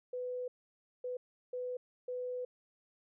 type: tone bursts at uneven times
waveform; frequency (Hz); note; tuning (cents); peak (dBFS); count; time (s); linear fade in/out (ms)
sine; 498.7; B4; +17; -36; 4; 0.13-0.48 / 1.04-1.17 / 1.53-1.77 / 2.08-2.45; 5
effects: none